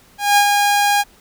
sawtooth tone with ADSR envelope, 816 Hz, G#5, 31 cents flat, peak -5 dBFS, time 0.18-1.04 s, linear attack 190 ms, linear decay 74 ms, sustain -4 dB, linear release 36 ms, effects pink hiss -50 dBFS RMS until 1.2 s

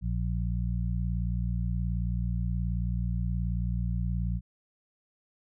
harmonic tone, 58.7 Hz, A#1, 13 cents sharp, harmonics 1 / 2 / 3, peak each -29 / -32 / -34 dBFS, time 0.01-4.41 s, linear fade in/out 50 ms, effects none

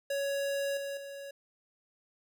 square tone with level steps, 558 Hz, C#5, 11 cents sharp, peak -31 / -36 / -42 dBFS, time 0.1-1.31 s, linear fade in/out 5 ms, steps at 0.77 / 0.97 s, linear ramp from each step 2 ms, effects none

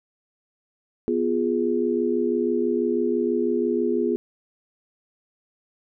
sine chord, F diminished, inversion second, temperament equal, 246.9 / 349.2 / 415.3 Hz, Cb4 / F4 / Ab4, 0 / 0 / 0 cents, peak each -25 / -24 / -24 dBFS, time 1.08-4.16 s, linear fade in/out 0 ms, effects none

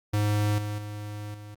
square tone with level steps, 104.5 Hz, G#2, 11 cents sharp, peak -23 / -30 / -35 / -41 dBFS, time 0.13-1.55 s, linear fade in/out 10 ms, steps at 0.58 / 0.78 / 1.34 s, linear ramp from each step 5 ms, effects Opus 48 kbps

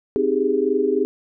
sine chord, Ab major seventh, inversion first, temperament equal, 261.6 / 311.1 / 392 / 415.3 Hz, C4 / Eb4 / G4 / Ab4, 0 / 0 / 0 / 0 cents, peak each -25 / -26 / -21 / -20 dBFS, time 0.16-1.05 s, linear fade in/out 0 ms, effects none

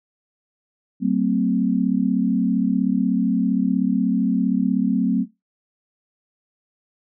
sine tone cluster, 188.3 / 225.2 / 261 Hz, F#3 / A3 / C4, +31 / +40 / -4 cents, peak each -21 dBFS, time 1-5.26 s, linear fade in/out 50 ms, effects noise-tail reverb RT60 0.2 s tail -19 dB re dry

